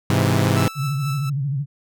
sawtooth chord, Ab augmented, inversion none, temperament equal, 103.83 / 130.81 / 164.81 Hz, Ab2 / C3 / E3, 0 / 0 / 0 cents, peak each -15 / -16 / -18 dBFS, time 0.1-0.68 s, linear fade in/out 0 ms
sawtooth tone with tremolo, 1318.5 Hz, E6, in tune, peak -24 dBFS, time 0.56-1.3 s, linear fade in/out 10 ms, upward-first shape triangle, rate 4.2 Hz, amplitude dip 60%
sine tone with vibrato, 139.2 Hz, C#3, 8 cents sharp, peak -20 dBFS, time 0.75-1.66 s, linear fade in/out 50 ms, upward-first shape sine, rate 13 Hz, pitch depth 110 cents each way
effects none

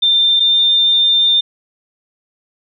sine tone pair in turn, 3588 / 3603 Hz, A7 / A7, +33 / +40 cents, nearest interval unison, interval 7 cents, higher second, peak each -9 dBFS, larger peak neither, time 0.02-0.4 / 0.4-1.41 s, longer second, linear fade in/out 10 ms, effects none

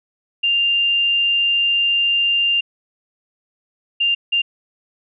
sine tone bursts at uneven times, 2794 Hz, F7, in tune, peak -14 dBFS, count 3, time 0.43-2.61 / 4-4.15 / 4.32-4.42 s, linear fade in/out 10 ms, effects none

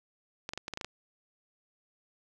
clicks, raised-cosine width 0.2 ms, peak -19 dBFS, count 8, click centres 0.491 / 0.535 / 0.576 / 0.681 / 0.737 / 0.774 / 0.812 / 0.846 s, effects none

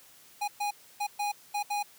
square tone bursts at uneven times, 823 Hz, G#5, 16 cents flat, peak -29 dBFS, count 6, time 0.41-0.48 / 0.6-0.71 / 1-1.07 / 1.19-1.32 / 1.54-1.63 / 1.7-1.83 s, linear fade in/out 10 ms, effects white hiss -56 dBFS RMS until 1.98 s + high-pass 80 Hz 12 dB/octave

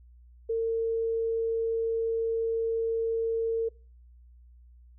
sine tone, 454.3 Hz, A#4, 45 cents flat, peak -25 dBFS, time 0.49-3.69 s, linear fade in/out 10 ms, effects noise-tail reverb RT60 0.4 s tail -25 dB re dry + added 60 Hz sine -51 dBFS peak until 4.98 s

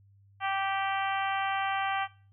harmonic tone, 390 Hz, G4, 9 cents flat, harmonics 2 / 3 / 4 / 5 / 6 / 7 / 8, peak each -30 / -34 / -36 / -38 / -40 / -41 / -42 dBFS, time 0.4-2.08 s, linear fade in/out 50 ms, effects noise-tail reverb RT60 0.4 s tail -20 dB re dry + added 99 Hz sine -57 dBFS peak until 2.32 s

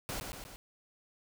pink noise with echo, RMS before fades -38 dBFS, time 0.09-0.2 s, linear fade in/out 0 ms, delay 120 ms, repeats 3, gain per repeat -4 dB, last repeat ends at 0.56 s, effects none

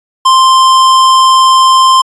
sine tone with hard clipping, 1046.5 Hz, C6, in tune, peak -5 dBFS, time 0.25-2.02 s, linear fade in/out 10 ms, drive 17 dB, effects resampled to 24000 Hz

